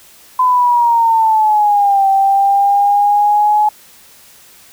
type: exponential two-way sweep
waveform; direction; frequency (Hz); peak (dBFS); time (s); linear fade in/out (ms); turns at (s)
sine; down then up; 1018 to 778 to 847; -8; 0.39-3.69; 5; 2.08
effects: white hiss -43 dBFS RMS until 4.72 s